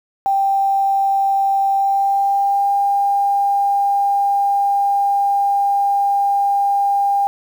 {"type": "tone with pitch glide", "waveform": "sine", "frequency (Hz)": [786, 801.1], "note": ["G5", "G5"], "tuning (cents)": [4, 37], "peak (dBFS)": -13, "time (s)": [0.26, 7.27], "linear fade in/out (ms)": 0, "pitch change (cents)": 33, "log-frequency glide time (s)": [1.75, 2.71], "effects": ["7-bit"]}